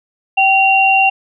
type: tone pair together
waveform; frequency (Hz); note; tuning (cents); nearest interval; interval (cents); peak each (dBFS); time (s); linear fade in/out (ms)
sine; 774 / 2758; G5 / F7; -22 / -22; octave + minor seventh; 2200; -11; 0.37-1.1; 10
effects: none